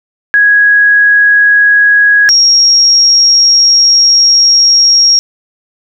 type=tone pair in turn; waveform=sine; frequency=1661.2 / 5588 Hz; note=G#6 / F8; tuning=0 / 0 cents; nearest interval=octave + major sixth; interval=2100 cents; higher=second; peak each=-3 dBFS; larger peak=neither; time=0.34-2.29 / 2.29-5.19 s; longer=second; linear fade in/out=0 ms; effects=none